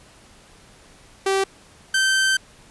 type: tone pair in turn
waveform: sawtooth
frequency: 387.9 / 1551.6 Hz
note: G4 / G6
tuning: -18 / -18 cents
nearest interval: 2 octaves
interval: 2400 cents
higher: second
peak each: -14 / -13 dBFS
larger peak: second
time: 1.26-1.44 / 1.94-2.37 s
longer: second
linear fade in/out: 5 ms
effects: pink hiss -50 dBFS RMS until 2.7 s + resampled to 24000 Hz